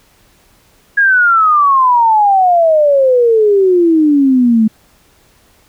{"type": "exponential sweep", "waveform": "sine", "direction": "down", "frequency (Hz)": [1661.2, 214.7], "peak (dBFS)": -6, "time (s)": [0.97, 4.68], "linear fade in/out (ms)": 10, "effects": ["pink hiss -50 dBFS RMS until 5.68 s"]}